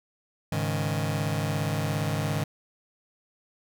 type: chord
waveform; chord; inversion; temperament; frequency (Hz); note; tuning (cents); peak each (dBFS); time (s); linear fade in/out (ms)
sawtooth; Ab suspended fourth; none; just; 103.83 / 138.43 / 155.74; Ab2 / Db3 / Eb3; 0 / -2 / +2; -26 / -27 / -25; 0.52-2.44; 5
effects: none